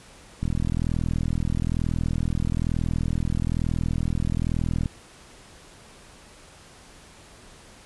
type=click train; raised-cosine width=5 ms; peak=-13 dBFS; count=183; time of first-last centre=0.43-4.858 s; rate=41.1 Hz; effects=pink hiss -49 dBFS RMS until 7.85 s + resampled to 24000 Hz